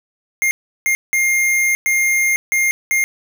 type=tone bursts at uneven times; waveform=square; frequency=2120 Hz; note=C7; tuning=22 cents sharp; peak=-14 dBFS; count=6; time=0.42-0.51 / 0.86-0.95 / 1.13-1.75 / 1.86-2.36 / 2.52-2.71 / 2.91-3.04 s; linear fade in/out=0 ms; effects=none